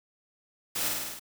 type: noise with echo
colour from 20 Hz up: white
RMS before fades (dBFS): -31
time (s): 0.75-0.89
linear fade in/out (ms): 10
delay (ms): 51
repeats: 6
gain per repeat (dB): -2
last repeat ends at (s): 1.196
effects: none